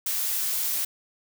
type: noise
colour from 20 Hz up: blue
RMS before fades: -27 dBFS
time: 0.06-0.85 s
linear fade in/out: 5 ms
effects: none